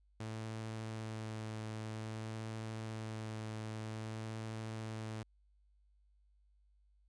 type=tone with vibrato; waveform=sawtooth; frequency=110 Hz; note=A2; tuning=in tune; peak=-37 dBFS; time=0.2-5.23 s; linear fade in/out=5 ms; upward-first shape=sine; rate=0.52 Hz; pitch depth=13 cents each way; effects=added 50 Hz sine -67 dBFS peak until 7.08 s + resampled to 22050 Hz